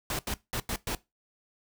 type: noise bursts at uneven times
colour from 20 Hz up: pink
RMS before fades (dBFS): -32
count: 5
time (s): 0.1-0.19 / 0.27-0.34 / 0.53-0.6 / 0.69-0.76 / 0.87-0.95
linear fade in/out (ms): 2
effects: noise-tail reverb RT60 0.2 s tail -19 dB re dry